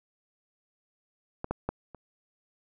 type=clicks; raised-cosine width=1 ms; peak=-19 / -15 / -15 / -30 dBFS; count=4; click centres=1.444 / 1.51 / 1.69 / 1.947 s; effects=none